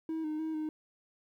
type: tone with pitch steps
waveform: triangle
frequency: 320.9 / 307.4 / 317.5 / 309.4 Hz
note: E4 / D#4 / D#4 / D#4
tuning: -46 / -21 / +35 / -10 cents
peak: -30 dBFS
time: 0.09-0.69 s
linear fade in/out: 2 ms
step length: 150 ms
effects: tanh soft clip ceiling -26 dBFS + 12-bit